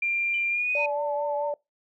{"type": "tone with pitch glide", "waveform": "sine", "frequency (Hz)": [2383, 2490], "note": ["D7", "D#7"], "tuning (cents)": [25, 1], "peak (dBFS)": -23, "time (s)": [0.02, 0.86], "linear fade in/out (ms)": 5, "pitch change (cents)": 76, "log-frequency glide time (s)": [0.5, 0.71]}
{"type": "tone with exponential decay", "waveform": "sine", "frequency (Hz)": 3006, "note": "F#7", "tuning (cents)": 27, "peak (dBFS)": -33, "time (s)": [0.34, 0.51], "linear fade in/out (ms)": 2, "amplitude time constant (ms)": 35}
{"type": "tone", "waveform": "sine", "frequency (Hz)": 582, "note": "D5", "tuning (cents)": -16, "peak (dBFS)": -26, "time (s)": [0.75, 1.54], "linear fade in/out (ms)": 2}
{"type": "tone with vibrato", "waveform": "sine", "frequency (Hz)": 880, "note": "A5", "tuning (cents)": 0, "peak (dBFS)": -29, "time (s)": [0.76, 1.54], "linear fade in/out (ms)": 50, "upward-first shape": "triangle", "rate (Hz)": 4.6, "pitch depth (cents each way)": 65}
{"effects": ["noise-tail reverb RT60 0.2 s tail -23 dB re dry", "tanh soft clip ceiling -12 dBFS"]}